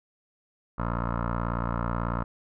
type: tone with low-pass filter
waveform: 15% pulse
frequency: 58.27 Hz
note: A#1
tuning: in tune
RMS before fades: -29 dBFS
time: 0.78-2.24 s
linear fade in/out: 10 ms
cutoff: 1200 Hz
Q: 6.5
effects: none